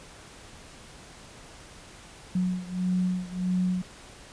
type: beating tone pair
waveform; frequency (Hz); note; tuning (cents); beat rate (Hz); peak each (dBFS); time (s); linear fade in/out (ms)
sine; 182 / 183.6; F#3 / F#3; -28 / -13; 1.6; -27 / -29; 2.35-3.82; 5
effects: pink hiss -48 dBFS RMS until 4.32 s + resampled to 22050 Hz